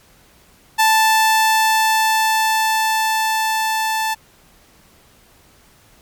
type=tone with level ramp; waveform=sawtooth; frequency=880 Hz; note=A5; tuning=in tune; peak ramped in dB=-7 to -14 dBFS; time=0.78-4.15 s; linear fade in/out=20 ms; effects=pink hiss -51 dBFS RMS until 6.01 s + MP3 96 kbps